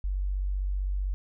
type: tone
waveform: sine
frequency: 47.78 Hz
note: G1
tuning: 44 cents flat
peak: -26 dBFS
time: 0.04-1.14 s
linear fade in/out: 0 ms
effects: none